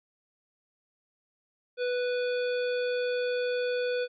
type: harmonic tone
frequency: 493.9 Hz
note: B4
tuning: in tune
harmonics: 1 / 3 / 5 / 7 / 9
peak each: -27 / -37 / -41 / -44 / -46 dBFS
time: 1.77-4.08 s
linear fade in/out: 50 ms
effects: none